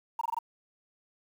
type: tone bursts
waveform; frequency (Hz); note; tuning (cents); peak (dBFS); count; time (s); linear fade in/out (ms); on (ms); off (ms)
sine; 928; A#5; -8; -26; 5; 0.19-0.389; 5; 23; 21
effects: tanh soft clip ceiling -24 dBFS + 9-bit